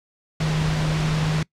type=tone in noise; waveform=sine; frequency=155.56 Hz; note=D#3; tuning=in tune; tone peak=-20 dBFS; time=0.4-1.43 s; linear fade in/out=5 ms; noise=pink; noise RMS=-27 dBFS; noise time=0.4-1.43 s; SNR=+4 dB; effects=noise-tail reverb RT60 0.1 s tail -23 dB re dry + low-pass 5000 Hz 12 dB/octave